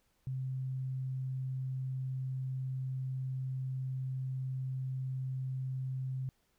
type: tone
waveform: sine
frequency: 130.81 Hz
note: C3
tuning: in tune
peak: -34 dBFS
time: 0.27-6.29 s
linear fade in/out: 0 ms
effects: pink hiss -75 dBFS RMS until 6.58 s